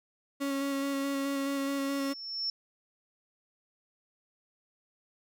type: tone with vibrato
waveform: 35% pulse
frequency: 276.7 Hz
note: C#4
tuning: 3 cents flat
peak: -28 dBFS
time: 0.4-2.14 s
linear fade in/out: 20 ms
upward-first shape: square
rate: 4.7 Hz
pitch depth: 12 cents each way
type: tone with exponential growth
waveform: sine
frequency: 5400 Hz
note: E8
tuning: 41 cents sharp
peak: -28 dBFS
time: 1.48-2.5 s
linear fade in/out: 2 ms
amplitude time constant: 220 ms
effects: none